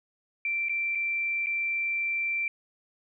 sine tone with dropouts, 2349 Hz, D7, in tune, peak -26 dBFS, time 0.45-2.48 s, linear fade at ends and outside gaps 2 ms, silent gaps 0.686-0.694 / 0.951-0.954 / 1.461-1.468 s, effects none

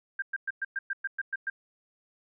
sine tone bursts, 1589 Hz, G6, 23 cents sharp, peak -28 dBFS, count 10, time 0.19-1.5 s, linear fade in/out 5 ms, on 32 ms, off 110 ms, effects none

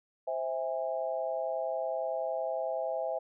sine chord, C augmented, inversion none, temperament just, 523.3 / 654.1 / 817.6 Hz, C5 / E5 / G#5, 0 / -14 / -27 cents, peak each -35 / -33 / -38 dBFS, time 0.27-3.19 s, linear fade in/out 10 ms, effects none

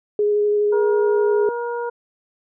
sine tone with vibrato, 415.7 Hz, G#4, 2 cents sharp, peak -15 dBFS, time 0.19-1.49 s, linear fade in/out 2 ms, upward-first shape square, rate 12 Hz, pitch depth 8 cents each way
harmonic tone, 475.2 Hz, A#4, 33 cents sharp, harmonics 1 / 2 / 3, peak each -24 / -28 / -34 dBFS, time 0.72-1.9 s, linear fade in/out 10 ms
effects none

